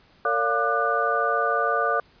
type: tone cluster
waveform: sine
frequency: 455.5 / 569 / 702 / 1197 / 1480 Hz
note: A#4 / C#5 / F5 / D6 / F#6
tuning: -40 / +45 / +9 / +33 / 0 cents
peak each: -28 / -28 / -27 / -24 / -27 dBFS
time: 0.25-2 s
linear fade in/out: 2 ms
effects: pink hiss -57 dBFS RMS until 2.2 s + resampled to 11025 Hz